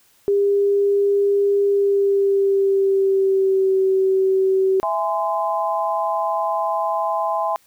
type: tone with pitch glide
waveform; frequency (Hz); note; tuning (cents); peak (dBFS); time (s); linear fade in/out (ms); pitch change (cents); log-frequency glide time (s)
sine; 401.7 to 381.8; G4 to G4; +42 to -46; -14; 0.28-4.8; 0; -88; 1.63-3.77
type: chord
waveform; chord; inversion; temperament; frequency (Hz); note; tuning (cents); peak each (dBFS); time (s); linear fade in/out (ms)
sine; E augmented; none; equal with one note detuned; 659.3 / 830.6 / 1030.3; E5 / G#5 / B#5; 0 / 0 / -27; -23; 4.83-7.56; 0
effects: white hiss -57 dBFS RMS until 7.66 s